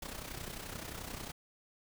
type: noise with amplitude modulation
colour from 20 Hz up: pink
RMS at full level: -41 dBFS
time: 0.02-1.32 s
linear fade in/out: 5 ms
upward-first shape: sine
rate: 31.4 Hz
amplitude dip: 65%
effects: none